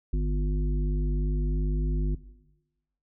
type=harmonic tone with a mistuned harmonic; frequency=50.1 Hz; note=G1; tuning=38 cents sharp; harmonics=1 / 3 / 5 / 7; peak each=-23 / -33 / -37 / -40 dBFS; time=0.13-2.15 s; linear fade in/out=5 ms; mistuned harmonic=5; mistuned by=-18 cents; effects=noise-tail reverb RT60 1.0 s tail -17 dB re dry